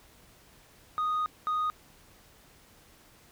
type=tone bursts at uneven times; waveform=sine; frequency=1241 Hz; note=D#6; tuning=5 cents flat; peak=-24 dBFS; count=2; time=0.98-1.26 / 1.47-1.7 s; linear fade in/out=0 ms; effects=tanh soft clip ceiling -25 dBFS + pink hiss -58 dBFS RMS until 3.31 s